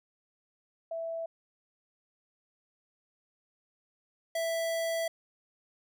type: tone pair in turn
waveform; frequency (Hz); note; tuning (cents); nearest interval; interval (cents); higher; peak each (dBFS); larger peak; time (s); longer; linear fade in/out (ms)
sine / square; 660 / 660; E5 / E5; +2 / +2; unison; 0; neither; -33 / -30; second; 0.91-1.26 / 4.35-5.08; second; 5
effects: none